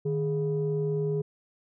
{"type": "tone pair together", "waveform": "sine", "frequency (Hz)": [153.6, 415.3], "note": ["D#3", "G#4"], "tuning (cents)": [-22, 0], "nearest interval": "octave + perfect fourth", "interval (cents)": 1722, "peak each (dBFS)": [-27, -27], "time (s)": [0.05, 1.22], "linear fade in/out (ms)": 10, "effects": ["tanh soft clip ceiling -19 dBFS"]}